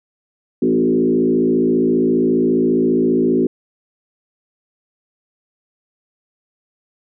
sine tone with frequency modulation, 311.1 Hz, D#4, in tune, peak -12 dBFS, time 0.62-3.47 s, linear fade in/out 5 ms, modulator 54.8 Hz, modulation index 1.8, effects none

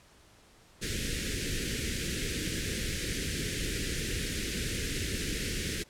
pink band-stop noise, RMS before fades -33 dBFS, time 0.81-5.84 s, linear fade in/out 20 ms, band 480 to 1600 Hz, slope 48 dB/octave, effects pink hiss -59 dBFS RMS until 5.89 s + low-pass 10000 Hz 12 dB/octave

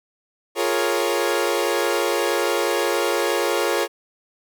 sawtooth chord, Bb minor seventh, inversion second, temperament equal, 349.2 / 415.3 / 466.2 / 554.4 Hz, F4 / Ab4 / Bb4 / Db5, 0 / 0 / 0 / 0 cents, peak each -21 dBFS, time 0.55-3.88 s, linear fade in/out 50 ms, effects none

